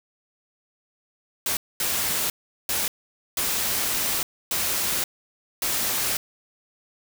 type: noise bursts at uneven times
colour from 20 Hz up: white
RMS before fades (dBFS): -25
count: 6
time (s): 1.46-1.57 / 1.8-2.3 / 2.69-2.88 / 3.37-4.23 / 4.51-5.04 / 5.62-6.17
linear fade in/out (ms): 2
effects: none